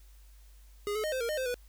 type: tone with pitch steps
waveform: square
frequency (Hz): 411.7 / 430.2 / 617 / 519 / 466 / 611 / 520 / 491.2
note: G#4 / A4 / D#5 / C5 / A#4 / D#5 / C5 / B4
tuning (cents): -15 / -39 / -15 / -14 / -1 / -32 / -11 / -9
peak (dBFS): -31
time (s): 0.87-1.542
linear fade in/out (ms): 0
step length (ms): 84
effects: added 50 Hz sine -52 dBFS peak until 1.68 s + white hiss -65 dBFS RMS until 1.68 s